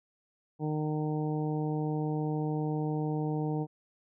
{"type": "harmonic tone", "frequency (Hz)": 152.9, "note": "D#3", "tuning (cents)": -30, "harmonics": [1, 2, 3, 4, 5, 6], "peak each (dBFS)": [-31, -34, -37, -47, -41, -46], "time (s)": [0.59, 3.67], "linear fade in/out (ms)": 50, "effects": []}